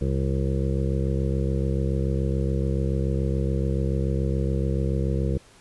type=harmonic tone; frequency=67 Hz; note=C2; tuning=42 cents sharp; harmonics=1 / 2 / 3 / 5 / 6 / 7 / 8; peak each=-25 / -26 / -30 / -33 / -36 / -33 / -38 dBFS; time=0.01-5.38 s; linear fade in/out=5 ms; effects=pink hiss -53 dBFS RMS until 5.6 s + resampled to 24000 Hz